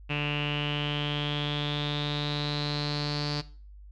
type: tone with low-pass filter sweep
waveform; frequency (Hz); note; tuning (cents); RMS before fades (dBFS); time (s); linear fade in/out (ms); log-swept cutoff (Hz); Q
sawtooth; 146.83; D3; 0; -30; 0.09-3.42; 20; 2700 to 4600; 9.8
effects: noise-tail reverb RT60 0.4 s tail -18 dB re dry + added 50 Hz sine -45 dBFS peak until 3.91 s